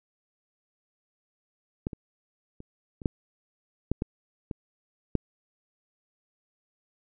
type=clicks; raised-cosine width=3 ms; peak=-16 / -24 / -30 / -28 / -11 / -12 / -15 / -20 / -10 dBFS; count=9; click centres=1.869 / 1.932 / 2.604 / 3.018 / 3.058 / 3.916 / 4.021 / 4.512 / 5.153 s; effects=none